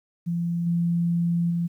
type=tone with level steps; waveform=sine; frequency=170.8 Hz; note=F3; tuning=38 cents flat; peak=-23 / -20 / -22 dBFS; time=0.26-1.68 s; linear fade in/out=20 ms; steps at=0.66 / 1.5 s; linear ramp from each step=10 ms; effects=10-bit